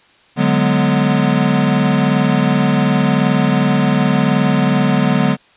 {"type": "chord", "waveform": "square", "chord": "G# half-diminished seventh", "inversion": "second", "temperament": "equal", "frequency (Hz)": [146.83, 185, 207.7, 246.9], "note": ["D3", "F#3", "G#3", "B3"], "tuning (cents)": [0, 0, 0, 0], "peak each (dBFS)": -18, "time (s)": [0.36, 5.37], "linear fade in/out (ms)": 50, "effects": ["white hiss -50 dBFS RMS until 5.56 s", "resampled to 8000 Hz"]}